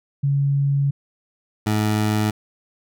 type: tone pair in turn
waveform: sine / 20% pulse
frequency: 140.2 / 106.77 Hz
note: C#3 / G#2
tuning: +20 / +48 cents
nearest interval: perfect fourth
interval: 472 cents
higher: first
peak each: -16 / -13 dBFS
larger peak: second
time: 0.23-0.91 / 1.66-2.31 s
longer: first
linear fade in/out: 10 ms
effects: none